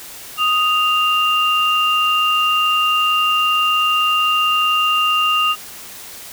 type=tone pair together; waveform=sine; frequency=1244.5 / 2791 Hz; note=D#6 / F7; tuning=0 / -2 cents; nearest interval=octave + major second; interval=1398 cents; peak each=-16 dBFS; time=0.37-5.56 s; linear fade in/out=50 ms; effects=white hiss -35 dBFS RMS until 6.32 s